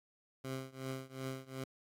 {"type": "tone with tremolo", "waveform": "15% pulse", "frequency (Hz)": 132.2, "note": "C3", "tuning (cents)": 18, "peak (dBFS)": -31, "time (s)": [0.44, 1.64], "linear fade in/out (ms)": 5, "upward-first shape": "triangle", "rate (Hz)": 2.7, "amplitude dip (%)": 95, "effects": ["AAC 64 kbps"]}